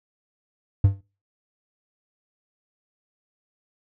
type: tone with exponential decay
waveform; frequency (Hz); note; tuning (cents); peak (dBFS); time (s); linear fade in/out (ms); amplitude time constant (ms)
triangle; 98.2; G2; +4; -8; 0.84-1.01; 5; 36
effects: noise-tail reverb RT60 0.3 s tail -21 dB re dry